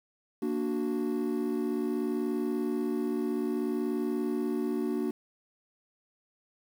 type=chord; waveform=triangle; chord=Bb augmented; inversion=none; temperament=equal; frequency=233.1 / 293.7 / 370 Hz; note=Bb3 / D4 / F#4; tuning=0 / 0 / 0 cents; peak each=-30 dBFS; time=0.42-5.11 s; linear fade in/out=5 ms; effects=tanh soft clip ceiling -18 dBFS + 9-bit